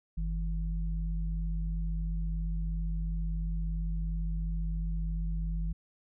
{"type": "tone pair together", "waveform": "sine", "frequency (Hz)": [48.54, 163.4], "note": ["G1", "E3"], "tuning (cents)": [-16, -15], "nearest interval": "octave + major sixth", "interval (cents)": 2101, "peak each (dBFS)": [-30, -37], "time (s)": [0.17, 5.73], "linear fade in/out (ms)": 10, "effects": []}